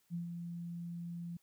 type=tone with ADSR envelope; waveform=sine; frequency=171.4 Hz; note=F3; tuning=32 cents flat; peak=-35 dBFS; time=0.1-1.37 s; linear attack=43 ms; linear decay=120 ms; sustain=-5 dB; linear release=5 ms; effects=white hiss -74 dBFS RMS until 1.42 s